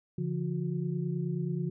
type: tone cluster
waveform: sine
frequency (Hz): 142.2 / 171.6 / 362.4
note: C#3 / F3 / F#4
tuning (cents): +45 / -30 / -36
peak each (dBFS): -33 / -32 / -39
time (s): 0.18-1.7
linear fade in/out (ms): 5
effects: none